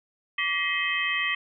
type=tone cluster; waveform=sine; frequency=1157 / 1921 / 2089 / 2559 / 3125 Hz; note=D6 / B6 / C7 / D#7 / G7; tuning=-26 / -48 / -3 / +48 / -6 cents; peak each=-33 / -28 / -31 / -30 / -32 dBFS; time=0.38-1.35 s; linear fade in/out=5 ms; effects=none